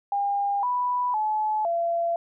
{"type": "tone with pitch steps", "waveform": "sine", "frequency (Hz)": [805, 987, 858, 680], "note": ["G5", "B5", "A5", "F5"], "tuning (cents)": [46, -1, -44, -46], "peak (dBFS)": -22, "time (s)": [0.12, 2.16], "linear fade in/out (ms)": 2, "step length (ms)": 510, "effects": []}